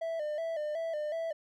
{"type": "tone with vibrato", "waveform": "triangle", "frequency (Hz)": 629, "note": "D#5", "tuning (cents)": 19, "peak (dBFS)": -30, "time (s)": [0.01, 1.33], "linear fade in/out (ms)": 10, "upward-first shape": "square", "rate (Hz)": 2.7, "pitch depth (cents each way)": 79, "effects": []}